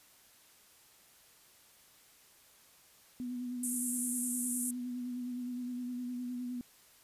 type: tone with vibrato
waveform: sine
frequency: 246.9 Hz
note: B3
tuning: in tune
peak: -36 dBFS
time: 3.2-6.61 s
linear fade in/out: 0 ms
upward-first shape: sine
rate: 9.7 Hz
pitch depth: 27 cents each way
type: band-pass noise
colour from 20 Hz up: pink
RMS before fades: -37 dBFS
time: 3.63-4.71 s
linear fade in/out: 5 ms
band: 8300 to 11000 Hz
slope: 48 dB/octave
effects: white hiss -62 dBFS RMS until 7.03 s + resampled to 32000 Hz